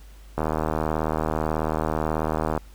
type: click train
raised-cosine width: 1 ms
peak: -10 dBFS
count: 173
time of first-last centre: 0.38-2.577 s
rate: 78.3 Hz
effects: added 50 Hz sine -43 dBFS peak until 2.74 s + pink hiss -55 dBFS RMS until 2.74 s